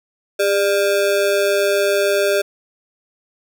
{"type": "ring-modulated tone", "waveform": "square", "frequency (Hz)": 499.7, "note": "B4", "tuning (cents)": 20, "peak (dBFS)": -12, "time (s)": [0.39, 2.42], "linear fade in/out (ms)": 10, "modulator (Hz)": 96.4, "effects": []}